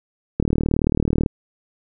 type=click train; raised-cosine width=3 ms; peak=-5 dBFS; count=34; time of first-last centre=0.4-1.262 s; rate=38.3 Hz; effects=none